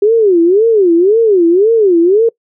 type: tone with vibrato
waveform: sine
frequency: 392 Hz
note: G4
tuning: in tune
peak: -5 dBFS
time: 0.02-2.29 s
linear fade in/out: 5 ms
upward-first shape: sine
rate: 1.9 Hz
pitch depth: 280 cents each way
effects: noise-tail reverb RT60 0.1 s tail -24 dB re dry